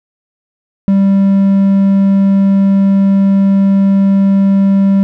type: tone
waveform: triangle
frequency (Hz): 196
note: G3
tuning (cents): 0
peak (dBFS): -4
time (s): 0.88-5.03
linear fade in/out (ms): 0
effects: none